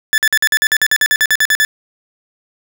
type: tone bursts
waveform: 40% pulse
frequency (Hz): 1739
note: A6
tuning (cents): -21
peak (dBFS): -9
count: 16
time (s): 0.13-1.649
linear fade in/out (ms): 0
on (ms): 49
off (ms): 49
effects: none